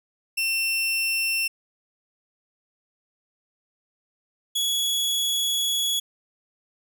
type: tone pair in turn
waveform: sawtooth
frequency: 2700 / 3368 Hz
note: E7 / G#7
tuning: +41 / +24 cents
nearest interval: major third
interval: 383 cents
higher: second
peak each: -19 dBFS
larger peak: neither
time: 0.37-1.48 / 4.55-6 s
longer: second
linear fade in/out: 10 ms
effects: none